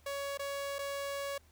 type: tone with dropouts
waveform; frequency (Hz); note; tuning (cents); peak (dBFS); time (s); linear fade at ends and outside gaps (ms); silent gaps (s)
sawtooth; 560; C#5; +18; -32; 0.06-1.38; 5; 0.375-0.393 / 0.785-0.789
effects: added 77 Hz sine -62 dBFS peak until 1.51 s + pink hiss -67 dBFS RMS until 1.51 s